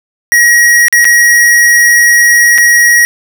square tone with dropouts, 1899 Hz, A#6, 32 cents sharp, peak -4 dBFS, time 0.32-3.05 s, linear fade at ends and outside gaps 0 ms, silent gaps 0.883-0.926 / 1.045-1.052 / 2.579-2.583 s, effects none

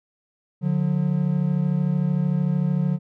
triangle tone pair together, 146.83 / 180.12 Hz, D3 / F#3, 0 / -46 cents, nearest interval major third, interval 354 cents, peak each -20 dBFS, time 0.61-2.99 s, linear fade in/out 50 ms, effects none

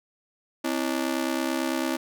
sawtooth ring-modulated tone, 293.7 Hz, D4, in tune, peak -18 dBFS, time 0.64-1.97 s, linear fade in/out 10 ms, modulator 34.5 Hz, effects none

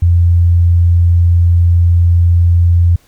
sine tone, 86.2 Hz, F2, 22 cents flat, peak -5 dBFS, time 0.02-2.96 s, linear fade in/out 5 ms, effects pink hiss -50 dBFS RMS until 3.07 s + MP3 96 kbps

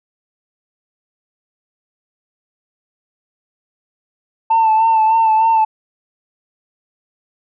sine tone with vibrato, 889 Hz, A5, 18 cents sharp, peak -8 dBFS, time 4.5-5.65 s, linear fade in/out 10 ms, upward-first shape sine, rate 3.3 Hz, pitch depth 35 cents each way, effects tanh soft clip ceiling -7 dBFS

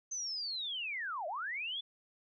sine linear two-way sweep, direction down then up, 6272 to 582 to 3512 Hz, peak -36 dBFS, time 0.11-1.81 s, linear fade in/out 10 ms, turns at 1.27 s, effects none

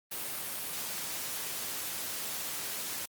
white noise, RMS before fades -37 dBFS, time 0.11-3.06 s, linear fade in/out 10 ms, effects high-pass 100 Hz 12 dB/octave + Opus 32 kbps

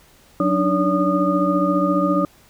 sine tone cluster, 183.8 / 289.2 / 303.8 / 570 / 1225 Hz, F#3 / D4 / D#4 / C#5 / D#6, -11 / -27 / -41 / +48 / -27 cents, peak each -22 dBFS, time 0.4-2.25 s, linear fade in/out 2 ms, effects pink hiss -52 dBFS RMS until 2.49 s

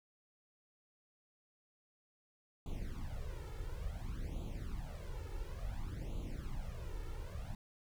brown noise with flanger, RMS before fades -42 dBFS, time 2.66-7.55 s, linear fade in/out 2 ms, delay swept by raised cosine 0.28 to 2.28 ms, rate 0.57 Hz, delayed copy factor +0.95, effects none

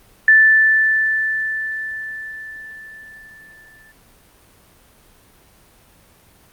sine tone with exponential decay, 1759 Hz, A6, 1 cent flat, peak -6 dBFS, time 0.28-3.92 s, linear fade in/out 2 ms, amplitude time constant 790 ms, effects pink hiss -51 dBFS RMS until 6.52 s + Opus 32 kbps

